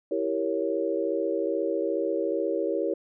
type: chord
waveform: sine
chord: E diminished seventh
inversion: none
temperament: equal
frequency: 329.6 / 392 / 466.2 / 554.4 Hz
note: E4 / G4 / Bb4 / Db5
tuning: 0 / 0 / 0 / 0 cents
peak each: -30 dBFS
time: 0.11-2.94 s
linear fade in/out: 5 ms
effects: none